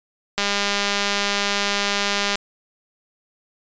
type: click train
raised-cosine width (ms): 0.2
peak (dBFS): -4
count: 400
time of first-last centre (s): 0.38-2.355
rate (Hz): 202
effects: resampled to 16000 Hz